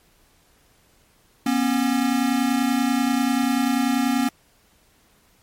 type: tone pair together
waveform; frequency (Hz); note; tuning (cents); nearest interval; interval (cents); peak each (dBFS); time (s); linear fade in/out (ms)
square; 241.5 / 271.8; B3 / C#4; -39 / -34; major second; 205; -22; 1.46-4.29; 5
effects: pink hiss -59 dBFS RMS until 5.42 s + MP3 64 kbps